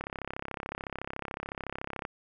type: click train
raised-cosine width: 0.5 ms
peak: -20 dBFS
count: 70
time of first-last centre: 0.01-2.051 s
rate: 33.8 Hz
effects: none